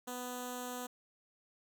5% pulse tone with notch filter, 248.2 Hz, B3, 9 cents sharp, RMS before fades -42 dBFS, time 0.07-0.87 s, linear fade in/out 10 ms, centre 2200 Hz, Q 0.58, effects none

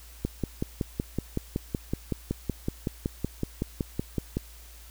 click train, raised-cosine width 3 ms, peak -14 dBFS, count 23, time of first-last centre 0.25-4.37 s, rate 5.34 Hz, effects added 57 Hz sine -47 dBFS peak until 4.9 s + white hiss -52 dBFS RMS until 4.9 s

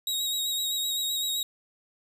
sawtooth tone with vibrato, 3798 Hz, A#7, 32 cents sharp, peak -24 dBFS, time 0.07-1.43 s, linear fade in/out 2 ms, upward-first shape sine, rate 7.8 Hz, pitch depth 25 cents each way, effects none

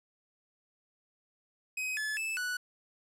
45% pulse tone with pitch steps, 2524 / 1722 / 2626 / 1478 Hz, D#7 / A6 / E7 / F#6, +24 / -38 / -7 / -2 cents, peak -32 dBFS, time 1.77-2.57 s, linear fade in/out 5 ms, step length 200 ms, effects low-pass 12000 Hz 12 dB/octave

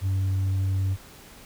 sine tone, 95.8 Hz, G2, 39 cents flat, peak -19 dBFS, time 0.01-0.97 s, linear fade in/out 50 ms, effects tanh soft clip ceiling -21 dBFS + pink hiss -48 dBFS RMS until 1.45 s

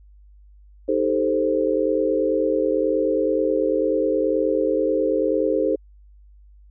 sine chord, A half-diminished seventh, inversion second, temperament equal with one note detuned, 311.1 / 392 / 441.3 / 523.3 Hz, Eb4 / G4 / A4 / C5, 0 / 0 / +5 / 0 cents, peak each -24 / -25 / -23 / -22 dBFS, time 0.88-5.76 s, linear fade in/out 10 ms, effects added 50 Hz sine -46 dBFS peak until 6.7 s

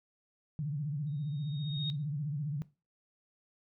sine tone with vibrato, 146.3 Hz, D3, 6 cents flat, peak -32 dBFS, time 0.59-2.62 s, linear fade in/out 0 ms, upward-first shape sine, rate 15 Hz, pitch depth 130 cents each way
sine tone with exponential growth, 3729 Hz, A#7, in tune, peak -32 dBFS, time 1.07-1.9 s, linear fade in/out 0 ms, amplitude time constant 180 ms
effects noise-tail reverb RT60 0.3 s tail -19 dB re dry

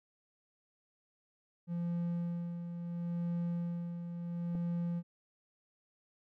triangle tone with tremolo, 172 Hz, F3, 26 cents flat, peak -30 dBFS, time 1.67-5.03 s, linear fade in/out 50 ms, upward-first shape sine, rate 0.73 Hz, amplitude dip 55%
clicks, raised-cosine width 2 ms, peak -35 dBFS, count 2, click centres 4.55 / 4.554 s
effects none

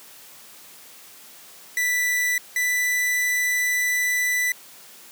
45% pulse tone pair in turn, 1975.5 / 1982.7 Hz, B6 / B6, 0 / +6 cents, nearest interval unison, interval 6 cents, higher second, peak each -20 dBFS, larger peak neither, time 1.77-2.38 / 2.56-4.52 s, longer second, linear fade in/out 2 ms, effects white hiss -46 dBFS RMS until 5.11 s + high-pass 150 Hz 12 dB/octave

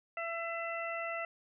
harmonic tone, 670 Hz, E5, 28 cents sharp, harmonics 1 / 2 / 3 / 4, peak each -39 / -41 / -41 / -43 dBFS, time 0.17-1.25 s, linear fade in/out 2 ms, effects none

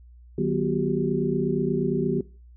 sine tone cluster, 153.5 / 187.3 / 243.2 / 366.4 / 394.9 Hz, D#3 / F#3 / B3 / F#4 / G4, -23 / +21 / -26 / -17 / +13 cents, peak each -28 dBFS, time 0.38-2.21 s, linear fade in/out 5 ms, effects noise-tail reverb RT60 0.4 s tail -22 dB re dry + added 60 Hz sine -46 dBFS peak until 2.56 s

